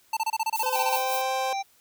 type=tone bursts; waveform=square; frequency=887 Hz; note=A5; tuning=14 cents sharp; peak=-24 dBFS; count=13; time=0.13-0.961 s; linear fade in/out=5 ms; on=39 ms; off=27 ms
type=noise with tremolo; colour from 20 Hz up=violet; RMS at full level=-31 dBFS; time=0.55-1.22 s; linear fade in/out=2 ms; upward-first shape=triangle; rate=5.5 Hz; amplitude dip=80%
type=tone with pitch glide; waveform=25% pulse; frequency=511 to 524.5 Hz; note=C5 to C5; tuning=-41 to +4 cents; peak=-25 dBFS; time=0.63-1.53 s; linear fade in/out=2 ms; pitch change=+45 cents; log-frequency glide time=0.75-1.31 s
type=harmonic tone; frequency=784 Hz; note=G5; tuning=in tune; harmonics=1 / 3 / 5 / 7 / 8; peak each=-27 / -37 / -41 / -44 / -45 dBFS; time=0.74-1.63 s; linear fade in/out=20 ms
effects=white hiss -61 dBFS RMS until 1.8 s